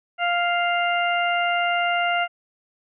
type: harmonic tone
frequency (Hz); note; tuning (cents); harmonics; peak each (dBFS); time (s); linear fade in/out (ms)
698.5; F5; 0; 1 / 2 / 3 / 4; -22 / -25 / -27 / -28; 0.18-2.28; 50
effects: none